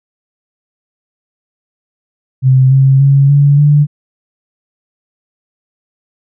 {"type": "tone with pitch steps", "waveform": "sine", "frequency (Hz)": [130.81, 134.64, 138.59, 142.65, 146.83], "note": ["C3", "C3", "C#3", "C#3", "D3"], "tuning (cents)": [0, 50, 0, 50, 0], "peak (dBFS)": -4, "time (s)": [2.42, 3.87], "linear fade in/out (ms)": 50, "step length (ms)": 290, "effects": []}